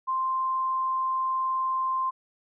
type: tone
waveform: sine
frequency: 1046.5 Hz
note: C6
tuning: in tune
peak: -24 dBFS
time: 0.07-2.11 s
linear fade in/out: 20 ms
effects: none